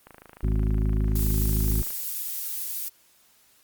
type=click train; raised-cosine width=0.5 ms; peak=-29 dBFS; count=50; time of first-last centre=0.07-1.905 s; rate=26.7 Hz
type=harmonic tone; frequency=52.6 Hz; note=G#1; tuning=23 cents sharp; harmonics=1 / 2 / 3 / 4 / 5 / 7; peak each=-22 / -28 / -32 / -34 / -36 / -39 dBFS; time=0.43-1.82 s; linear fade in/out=5 ms
type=noise; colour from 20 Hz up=violet; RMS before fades=-31 dBFS; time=1.15-2.89 s; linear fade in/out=10 ms
effects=white hiss -60 dBFS RMS until 3.63 s + Opus 32 kbps